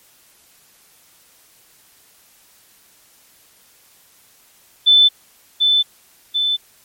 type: tone with echo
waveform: sine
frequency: 3520 Hz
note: A7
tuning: in tune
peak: -7 dBFS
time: 4.86-5.09 s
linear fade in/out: 20 ms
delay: 740 ms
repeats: 2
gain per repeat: -4 dB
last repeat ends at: 6.57 s
effects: white hiss -52 dBFS RMS until 6.84 s + MP3 64 kbps